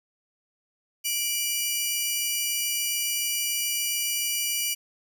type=tone pair together; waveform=10% pulse; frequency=2351 / 2922 Hz; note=D7 / F#7; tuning=+1 / -22 cents; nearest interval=major third; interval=377 cents; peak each=-20 / -19 dBFS; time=1.04-4.75 s; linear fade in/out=20 ms; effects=none